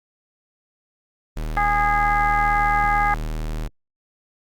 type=tone; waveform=square; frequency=38.89 Hz; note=D#1; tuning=in tune; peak=-25 dBFS; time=1.36-3.68 s; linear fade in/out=10 ms
type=harmonic tone; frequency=411 Hz; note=G#4; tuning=18 cents flat; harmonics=2 / 3 / 4 / 5; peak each=-19 / -23 / -25 / -27 dBFS; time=1.57-3.14 s; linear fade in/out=0 ms
type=clicks; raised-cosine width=5 ms; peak=-23 dBFS; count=2; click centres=2.567 / 2.843 s
effects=Opus 32 kbps